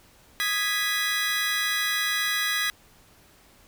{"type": "chord", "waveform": "25% pulse", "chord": "G# minor", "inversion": "second", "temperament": "equal", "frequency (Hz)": [1244.5, 1661.2, 1975.5], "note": ["D#6", "G#6", "B6"], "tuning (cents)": [0, 0, 0], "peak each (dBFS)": [-29, -24, -23], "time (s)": [0.4, 2.7], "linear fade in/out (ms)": 0, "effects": ["pink hiss -56 dBFS RMS until 3.67 s"]}